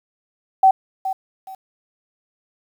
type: tone with echo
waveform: sine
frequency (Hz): 765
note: G5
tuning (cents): -42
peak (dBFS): -8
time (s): 0.63-0.71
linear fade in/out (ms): 5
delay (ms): 420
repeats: 2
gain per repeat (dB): -12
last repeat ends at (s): 1.55
effects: 8-bit